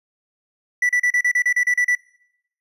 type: tone bursts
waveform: triangle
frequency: 1966 Hz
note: B6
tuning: 8 cents flat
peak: -13 dBFS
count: 11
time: 0.82-1.952 s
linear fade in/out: 5 ms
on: 72 ms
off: 34 ms
effects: noise-tail reverb RT60 0.8 s tail -24 dB re dry + resampled to 32000 Hz